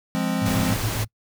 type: chord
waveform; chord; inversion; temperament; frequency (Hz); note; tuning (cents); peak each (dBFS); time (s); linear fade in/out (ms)
square; F minor; none; equal; 174.61 / 207.7 / 261.6; F3 / Ab3 / C4; 0 / 0 / 0; -27; 0.15-0.74; 0
type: tone with tremolo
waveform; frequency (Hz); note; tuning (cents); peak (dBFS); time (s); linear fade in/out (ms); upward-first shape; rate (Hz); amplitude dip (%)
sine; 108.7; A2; -21; -23; 0.41-1.08; 20; square; 7.1; 80
type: noise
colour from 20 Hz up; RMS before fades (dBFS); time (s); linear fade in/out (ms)
pink; -28; 0.45-1.05; 20
effects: noise-tail reverb RT60 0.1 s tail -26 dB re dry